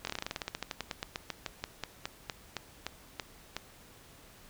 slowing click train, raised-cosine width 0.2 ms, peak -17 dBFS, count 29, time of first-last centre 0.05-3.566 s, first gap 22 ms, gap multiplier 1.11, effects pink hiss -56 dBFS RMS until 4.49 s

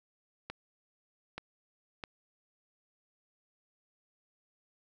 clicks, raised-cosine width 0.3 ms, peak -23 dBFS, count 3, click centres 0.5 / 1.38 / 2.038 s, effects none

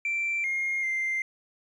triangle tone with pitch steps, 2347 / 2134 / 2091 Hz, D7 / C7 / C7, -2 / +34 / -2 cents, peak -23 dBFS, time 0.05-1.22 s, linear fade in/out 2 ms, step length 390 ms, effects tanh soft clip ceiling -22 dBFS + resampled to 24000 Hz

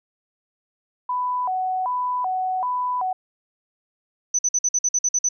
sine tone with vibrato, 861 Hz, A5, 38 cents flat, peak -21 dBFS, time 1.09-3.13 s, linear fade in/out 5 ms, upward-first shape square, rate 1.3 Hz, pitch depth 250 cents each way
sine tone bursts, 6000 Hz, F#8, 23 cents sharp, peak -17 dBFS, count 10, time 4.34-5.289 s, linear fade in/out 5 ms, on 49 ms, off 51 ms
effects none

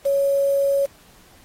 sine tone with quantisation, 556 Hz, C#5, 5 cents sharp, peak -16 dBFS, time 0.05-0.86 s, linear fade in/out 10 ms, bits 6, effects pink hiss -52 dBFS RMS until 1.44 s + AAC 48 kbps

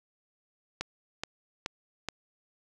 click train, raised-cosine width 0.2 ms, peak -15 dBFS, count 4, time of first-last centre 0.81-2.087 s, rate 2.35 Hz, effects none

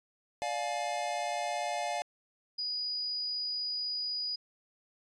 square chord, D diminished, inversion none, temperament just, 587.3 / 704.8 / 845.8 Hz, D5 / F5 / Ab5, 0 / +16 / +31 cents, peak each -39 / -35 / -38 dBFS, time 0.42-2.02 s, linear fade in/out 0 ms
sine tone, 4922 Hz, D#8, 20 cents flat, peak -32 dBFS, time 2.58-4.36 s, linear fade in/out 10 ms
effects resampled to 22050 Hz

